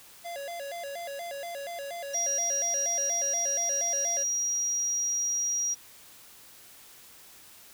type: tone with vibrato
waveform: square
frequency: 620 Hz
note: D#5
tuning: 6 cents flat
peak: -36 dBFS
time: 0.24-4.24 s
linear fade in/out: 20 ms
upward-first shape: square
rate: 4.2 Hz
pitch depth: 180 cents each way
type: tone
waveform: sine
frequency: 5730 Hz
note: F8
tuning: 44 cents sharp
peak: -26 dBFS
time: 2.13-5.75 s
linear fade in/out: 20 ms
effects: white hiss -52 dBFS RMS until 7.73 s